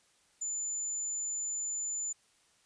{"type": "tone", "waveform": "sine", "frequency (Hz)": 7040, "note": "A8", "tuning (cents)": 0, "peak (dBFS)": -33, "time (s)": [0.41, 2.13], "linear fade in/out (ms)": 10, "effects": ["white hiss -68 dBFS RMS until 2.65 s", "resampled to 22050 Hz"]}